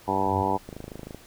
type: harmonic tone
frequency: 97 Hz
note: G2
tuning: 18 cents flat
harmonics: 1 / 2 / 3 / 4 / 5 / 6 / 7 / 8 / 9 / 10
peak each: -36 / -33 / -32 / -32 / -33 / -36 / -34 / -31 / -27 / -30 dBFS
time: 0.07-0.58 s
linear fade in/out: 20 ms
type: tone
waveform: sine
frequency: 92.5 Hz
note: F#2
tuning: in tune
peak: -30 dBFS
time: 0.26-0.43 s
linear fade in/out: 10 ms
type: click train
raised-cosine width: 2 ms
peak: -24 dBFS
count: 13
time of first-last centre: 0.69-1.146 s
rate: 26.3 Hz
effects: pink hiss -51 dBFS RMS until 1.26 s